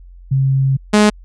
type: tone pair in turn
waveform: sine / sawtooth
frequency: 134.7 / 210.2 Hz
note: C#3 / G#3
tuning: -49 / +21 cents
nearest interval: minor sixth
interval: 770 cents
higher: second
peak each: -11 / -4 dBFS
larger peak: second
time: 0.31-0.77 / 0.93-1.1 s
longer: first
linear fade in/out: 10 ms
effects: added 44 Hz sine -36 dBFS peak until 1.24 s + resampled to 22050 Hz